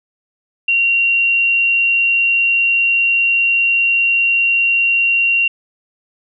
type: tone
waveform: sine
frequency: 2755 Hz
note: F7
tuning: 24 cents flat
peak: -11 dBFS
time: 0.68-5.48 s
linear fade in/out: 5 ms
effects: none